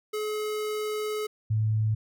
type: tone pair in turn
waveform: square / sine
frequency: 425.9 / 108.78 Hz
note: G#4 / A2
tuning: +44 / -19 cents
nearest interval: 2 octaves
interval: 2363 cents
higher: first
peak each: -29 / -22 dBFS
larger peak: second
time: 0.13-1.27 / 1.5-1.95 s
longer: first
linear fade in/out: 10 ms
effects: none